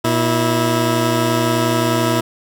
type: tone pair together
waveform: 15% pulse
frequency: 119.1 / 325.8 Hz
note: A#2 / E4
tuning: +38 / -20 cents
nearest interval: octave + perfect fourth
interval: 1742 cents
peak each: -11 dBFS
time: 0.04-2.21 s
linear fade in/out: 10 ms
effects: none